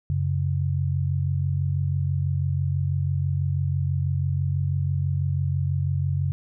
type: tone pair together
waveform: sine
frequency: 92.5 / 138.59 Hz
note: F#2 / C#3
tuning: 0 / 0 cents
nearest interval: perfect fifth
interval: 700 cents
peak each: -24 dBFS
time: 0.1-6.32 s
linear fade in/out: 0 ms
effects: none